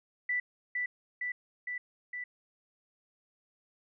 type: tone with echo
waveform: sine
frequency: 1975.5 Hz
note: B6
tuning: in tune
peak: -28 dBFS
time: 0.29-0.4 s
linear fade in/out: 5 ms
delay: 460 ms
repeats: 4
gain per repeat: -2 dB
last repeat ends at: 2.24 s
effects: none